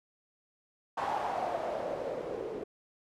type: noise with low-pass filter sweep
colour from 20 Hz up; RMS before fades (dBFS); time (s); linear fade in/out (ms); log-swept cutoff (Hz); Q
blue; -35; 0.97-2.64; 10; 880 to 410; 4.3
effects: none